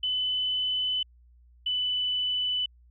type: tone pair in turn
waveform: sine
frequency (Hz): 3012 / 2991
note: F#7 / F#7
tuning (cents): +30 / +18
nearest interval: unison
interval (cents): 12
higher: first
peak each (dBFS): -25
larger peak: neither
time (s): 0.03-1.03 / 1.66-2.66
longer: neither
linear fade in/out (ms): 5
effects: added 60 Hz sine -54 dBFS peak until 2.9 s